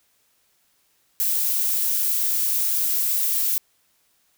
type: noise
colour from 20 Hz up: violet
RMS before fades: -22 dBFS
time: 1.2-3.58 s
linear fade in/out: 0 ms
effects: white hiss -65 dBFS RMS until 4.37 s